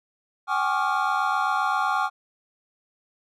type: tone cluster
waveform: triangle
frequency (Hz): 763 / 831 / 1103 / 1190 / 1394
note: G5 / G#5 / C#6 / D6 / F6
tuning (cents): -47 / +1 / -9 / +22 / -4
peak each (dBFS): -26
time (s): 0.47-2.1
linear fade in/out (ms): 50
effects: none